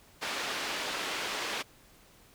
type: band-pass noise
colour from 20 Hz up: white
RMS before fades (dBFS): -35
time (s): 0.21-1.63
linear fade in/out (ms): 20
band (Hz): 270 to 3500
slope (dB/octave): 12
effects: pink hiss -59 dBFS RMS until 2.34 s